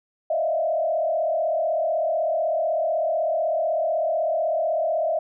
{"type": "tone with frequency modulation", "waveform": "sine", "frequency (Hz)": 648, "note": "E5", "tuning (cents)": -30, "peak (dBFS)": -20, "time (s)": [0.3, 5.19], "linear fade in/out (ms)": 5, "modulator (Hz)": 36, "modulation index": 1.3, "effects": []}